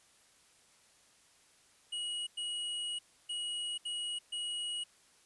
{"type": "tone bursts at uneven times", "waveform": "square", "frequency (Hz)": 2904, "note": "F#7", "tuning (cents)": -33, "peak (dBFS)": -36, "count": 5, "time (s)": [[1.92, 2.27], [2.37, 2.99], [3.29, 3.78], [3.85, 4.19], [4.32, 4.84]], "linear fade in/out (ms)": 10, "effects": ["white hiss -65 dBFS RMS until 5.25 s", "resampled to 24000 Hz"]}